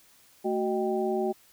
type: tone cluster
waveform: sine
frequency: 220.9 / 373.9 / 620 / 784 Hz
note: A3 / F#4 / D#5 / G5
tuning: +7 / +18 / -6 / 0 cents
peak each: -32 / -27 / -34 / -33 dBFS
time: 0.44-1.33 s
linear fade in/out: 20 ms
effects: white hiss -59 dBFS RMS until 1.52 s